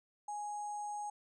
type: tone with sample-and-hold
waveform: sine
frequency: 830.6 Hz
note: G#5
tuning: in tune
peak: -38 dBFS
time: 0.28-1.1 s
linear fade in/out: 5 ms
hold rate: 7350 Hz
effects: resampled to 22050 Hz